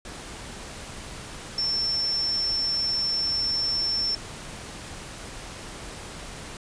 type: tone in noise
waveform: sine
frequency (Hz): 5390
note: E8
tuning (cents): +38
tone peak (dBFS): -23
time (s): 1.58-4.15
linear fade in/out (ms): 2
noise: pink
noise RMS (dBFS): -39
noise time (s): 0.05-6.57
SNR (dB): +13
effects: resampled to 22050 Hz